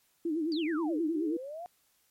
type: tone with vibrato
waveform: sine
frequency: 319 Hz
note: D#4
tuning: 43 cents sharp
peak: -28 dBFS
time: 0.25-1.37 s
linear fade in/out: 5 ms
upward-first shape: sine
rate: 9.4 Hz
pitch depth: 120 cents each way
type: exponential two-way sweep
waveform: sine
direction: down then up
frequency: 4840 to 311.1 to 726 Hz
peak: -38 dBFS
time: 0.52-1.66 s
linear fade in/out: 0 ms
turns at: 1.04 s
effects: white hiss -70 dBFS RMS until 2.1 s + MP3 64 kbps